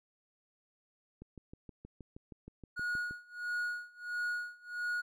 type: click train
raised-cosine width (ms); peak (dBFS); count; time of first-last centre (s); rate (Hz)
3; -35; 13; 1.22-3.11; 6.35
type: tone with tremolo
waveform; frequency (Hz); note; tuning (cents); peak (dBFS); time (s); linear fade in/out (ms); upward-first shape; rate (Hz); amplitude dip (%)
triangle; 1448; F#6; -38; -30; 2.76-5.02; 20; sine; 1.5; 95
effects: none